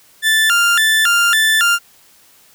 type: tone with vibrato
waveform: 30% pulse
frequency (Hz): 1568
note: G6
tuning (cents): 0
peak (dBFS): -8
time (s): 0.22-1.79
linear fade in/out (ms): 50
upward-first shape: square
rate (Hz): 1.8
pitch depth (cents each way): 200
effects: white hiss -49 dBFS RMS until 2.54 s